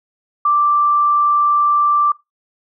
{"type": "tone", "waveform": "sine", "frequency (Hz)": 1174.7, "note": "D6", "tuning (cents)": 0, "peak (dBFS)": -11, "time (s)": [0.45, 2.12], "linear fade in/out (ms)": 5, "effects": ["noise-tail reverb RT60 0.2 s tail -20 dB re dry"]}